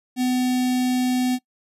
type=tone with notch filter; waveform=square; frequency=251.8 Hz; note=B3; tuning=34 cents sharp; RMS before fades=-21 dBFS; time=0.16-1.39 s; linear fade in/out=50 ms; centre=1300 Hz; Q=0.96; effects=noise-tail reverb RT60 0.1 s tail -20 dB re dry + resampled to 32000 Hz